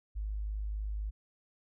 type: tone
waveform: sine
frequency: 51.91 Hz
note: G#1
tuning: in tune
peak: -33 dBFS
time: 0.15-1.11 s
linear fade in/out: 20 ms
effects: none